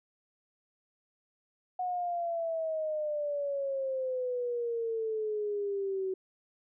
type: exponential sweep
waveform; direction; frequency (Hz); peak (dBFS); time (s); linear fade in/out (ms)
sine; down; 734 to 375; -30; 1.79-6.14; 5
effects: none